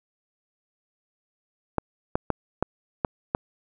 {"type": "clicks", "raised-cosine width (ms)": 1, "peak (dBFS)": -8, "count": 6, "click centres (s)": [1.783, 2.155, 2.303, 2.626, 3.048, 3.349], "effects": []}